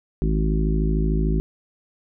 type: harmonic tone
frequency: 53.4 Hz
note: G#1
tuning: 49 cents sharp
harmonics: 1 / 3 / 4 / 5 / 6 / 7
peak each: -20 / -24 / -29 / -30 / -33 / -30 dBFS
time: 0.22-1.4 s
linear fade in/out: 0 ms
effects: none